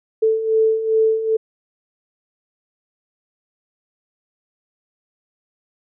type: beating tone pair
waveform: sine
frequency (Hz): 440 / 442.5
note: A4 / A4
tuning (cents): 0 / +10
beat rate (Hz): 2.5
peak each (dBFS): -21 / -15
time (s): 0.22-1.37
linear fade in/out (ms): 10
effects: none